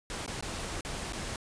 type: noise with dropouts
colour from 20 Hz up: pink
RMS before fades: -37 dBFS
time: 0.1-1.36 s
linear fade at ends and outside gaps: 1 ms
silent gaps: 0.263-0.278 / 0.41-0.425 / 0.809-0.849 / 1.124-1.132 s
effects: resampled to 22050 Hz